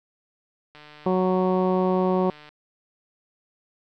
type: click train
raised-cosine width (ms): 0.3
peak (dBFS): -30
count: 262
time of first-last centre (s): 0.75-2.49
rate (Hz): 150
type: harmonic tone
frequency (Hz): 185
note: F#3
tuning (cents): 0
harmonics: 1 / 2 / 3 / 4 / 5 / 6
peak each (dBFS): -23 / -23 / -27 / -30 / -31 / -33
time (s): 1.06-2.3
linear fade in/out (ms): 2
effects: none